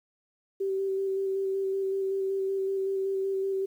sine tone with vibrato, 387.2 Hz, G4, 21 cents flat, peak -26 dBFS, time 0.6-3.66 s, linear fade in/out 10 ms, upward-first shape square, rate 5.3 Hz, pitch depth 12 cents each way, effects 10-bit

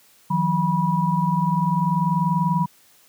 sine tone cluster, 159.1 / 179.4 / 976 Hz, D#3 / F3 / B5, +39 / +47 / -21 cents, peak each -22 dBFS, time 0.3-2.66 s, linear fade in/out 10 ms, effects white hiss -55 dBFS RMS until 3.08 s + high-pass 80 Hz 12 dB/octave

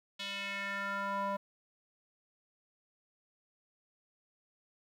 square tone with band-pass filter sweep, 198.6 Hz, G3, 23 cents sharp, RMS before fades -37 dBFS, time 0.19-1.37 s, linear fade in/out 10 ms, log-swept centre 3400 to 820 Hz, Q 2.9, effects 11-bit

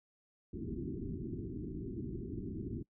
white low-pass noise, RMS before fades -41 dBFS, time 0.53-2.83 s, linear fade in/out 10 ms, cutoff 390 Hz, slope 96 dB/octave, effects noise-tail reverb RT60 0.1 s tail -23 dB re dry

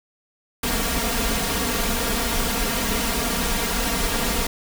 pink noise with comb filter, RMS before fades -23 dBFS, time 0.63-4.47 s, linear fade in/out 5 ms, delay 4.3 ms, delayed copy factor +0.9, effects none

